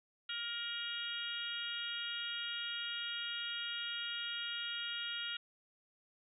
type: harmonic tone with a mistuned harmonic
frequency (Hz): 470.1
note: A#4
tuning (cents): +15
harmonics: 3 / 4 / 5 / 6 / 7 / 8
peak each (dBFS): -44 / -50 / -51 / -43 / -43 / -48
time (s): 0.29-5.37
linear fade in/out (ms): 5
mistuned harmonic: 6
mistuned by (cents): +23
effects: none